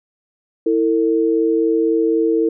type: tone pair together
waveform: sine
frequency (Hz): 327.7 / 451.5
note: E4 / A4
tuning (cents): -10 / +45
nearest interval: tritone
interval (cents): 555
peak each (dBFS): -16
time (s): 0.66-2.49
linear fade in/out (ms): 5
effects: none